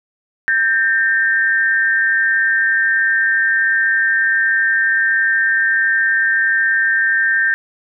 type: tone pair together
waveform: sine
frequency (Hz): 1577 / 1818.4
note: G6 / A#6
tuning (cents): +10 / -43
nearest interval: major second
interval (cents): 247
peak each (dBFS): -15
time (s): 0.48-7.54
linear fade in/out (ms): 0
effects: none